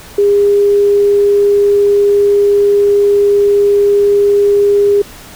sine tone, 406 Hz, G#4, 39 cents flat, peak -6 dBFS, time 0.18-5.02 s, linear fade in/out 5 ms, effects pink hiss -34 dBFS RMS until 5.35 s

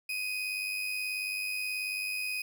35% pulse tone with amplitude modulation, 2500 Hz, D#7, 8 cents sharp, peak -28 dBFS, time 0.09-2.42 s, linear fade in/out 5 ms, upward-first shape sine, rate 98.5 Hz, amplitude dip 45%, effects none

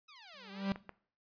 5% pulse exponential two-way sweep, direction down then up, 1314 to 381.8 to 584 Hz, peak -39 dBFS, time 0.08-0.72 s, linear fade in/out 10 ms, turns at 0.51 s
45% pulse tone with exponential growth, 196 Hz, G3, in tune, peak -29 dBFS, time 0.34-0.72 s, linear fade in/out 0 ms, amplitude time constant 82 ms
clicks, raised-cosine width 0.5 ms, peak -29 dBFS, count 2, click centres 0.759 / 0.893 s
effects noise-tail reverb RT60 0.5 s tail -19 dB re dry + resampled to 11025 Hz

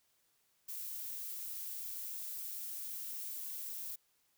violet noise, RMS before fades -43 dBFS, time 0.68-3.96 s, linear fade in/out 10 ms, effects white hiss -75 dBFS RMS until 4.37 s

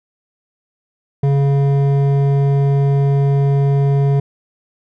sine tone with hard clipping, 139.6 Hz, C#3, 13 cents sharp, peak -13 dBFS, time 1.23-4.2 s, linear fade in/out 5 ms, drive 10 dB, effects none

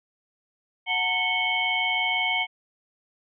sine tone cluster, 733 / 901 / 2208 / 3045 / 3171 Hz, F#5 / A5 / C#7 / F#7 / G7, -16 / +41 / -7 / +49 / +19 cents, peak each -31 / -32 / -24 / -32 / -31 dBFS, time 0.86-2.47 s, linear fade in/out 50 ms, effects none

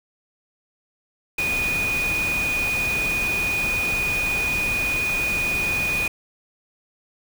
sine tone in noise, 2469 Hz, D#7, 14 cents flat, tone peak -21 dBFS, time 1.38-6.08 s, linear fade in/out 5 ms, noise pink, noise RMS -30 dBFS, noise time 1.38-6.08 s, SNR +6 dB, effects none

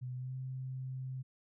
sine tone with pitch glide, 126.1 to 130.32 Hz, B2 to C3, +36 to -7 cents, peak -38 dBFS, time 0.01-1.23 s, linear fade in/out 20 ms, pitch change +57 cents, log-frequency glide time 0.15-0.35 s, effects none

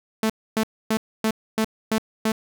sawtooth tone bursts, 219.8 Hz, A3, 2 cents flat, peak -15 dBFS, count 7, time 0.23-2.319 s, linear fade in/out 2 ms, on 67 ms, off 270 ms, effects none

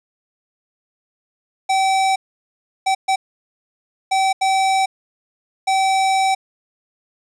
square tone bursts at uneven times, 769 Hz, G5, 33 cents flat, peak -15 dBFS, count 6, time 1.69-2.16 / 2.86-2.95 / 3.08-3.16 / 4.11-4.33 / 4.41-4.86 / 5.67-6.35 s, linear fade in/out 10 ms, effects resampled to 22050 Hz + 9-bit

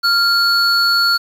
triangle tone pair together, 1389 / 4410 Hz, F6 / C#8, -10 / -10 cents, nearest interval octave + minor sixth, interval 2000 cents, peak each -12 dBFS, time 0.03-1.18 s, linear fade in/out 20 ms, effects tanh soft clip ceiling -4 dBFS + 7-bit

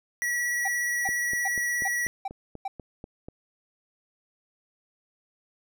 square tone with vibrato, 1933 Hz, B6, 38 cents flat, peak -26 dBFS, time 0.22-2.07 s, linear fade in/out 0 ms, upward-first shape square, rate 17 Hz, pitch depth 10 cents each way
triangle tone bursts, 778 Hz, G5, 13 cents flat, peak -26 dBFS, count 6, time 0.65-2.68 s, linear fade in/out 5 ms, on 30 ms, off 370 ms
click train, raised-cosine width 2 ms, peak -26 dBFS, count 10, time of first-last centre 1.09-3.285 s, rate 4.1 Hz
effects none

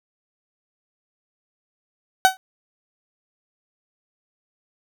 30% pulse tone with exponential decay, 757 Hz, F#5, 39 cents sharp, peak -5 dBFS, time 2.25-2.37 s, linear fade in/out 0 ms, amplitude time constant 26 ms, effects none

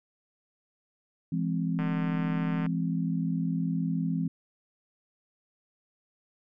sine chord, E augmented, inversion none, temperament equal with one note detuned, 167.89 / 207.7 / 261.6 Hz, E3 / G#3 / B#3, +32 / 0 / 0 cents, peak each -28 / -34 / -32 dBFS, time 1.32-4.28 s, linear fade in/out 5 ms
click train, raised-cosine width 0.5 ms, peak -24 dBFS, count 132, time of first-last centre 1.79-2.663 s, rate 150 Hz
effects none

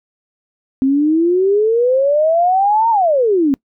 sine exponential two-way sweep, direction up then down, 261.6 to 934 to 261.6 Hz, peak -10 dBFS, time 0.82-3.54 s, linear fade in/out 0 ms, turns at 2.9 s, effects noise-tail reverb RT60 0.1 s tail -24 dB re dry

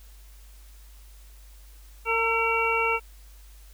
harmonic tone with a mistuned harmonic, 456.4 Hz, A#4, 37 cents flat, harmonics 1 / 2 / 3 / 5 / 6, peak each -28 / -28 / -28 / -28 / -28 dBFS, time 2.05-3 s, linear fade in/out 50 ms, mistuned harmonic 3, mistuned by -34 cents, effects added 50 Hz sine -46 dBFS peak until 3.73 s + white hiss -57 dBFS RMS until 3.73 s

